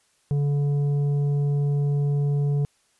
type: tone with tanh clipping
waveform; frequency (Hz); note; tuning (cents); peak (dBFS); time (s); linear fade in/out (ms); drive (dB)
triangle; 143.6; D3; -39; -21; 0.31-2.65; 0; 11
effects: white hiss -65 dBFS RMS until 2.99 s + resampled to 24000 Hz